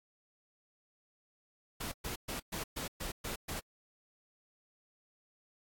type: noise bursts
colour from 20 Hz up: pink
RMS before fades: -39 dBFS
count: 8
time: 1.8-3.6 s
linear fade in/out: 10 ms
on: 120 ms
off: 120 ms
effects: AAC 64 kbps